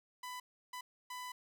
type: tone bursts at uneven times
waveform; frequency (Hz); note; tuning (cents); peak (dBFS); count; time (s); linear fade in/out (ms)
sawtooth; 998; B5; +18; -39; 3; 0.23-0.4 / 0.73-0.81 / 1.1-1.32; 5
effects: none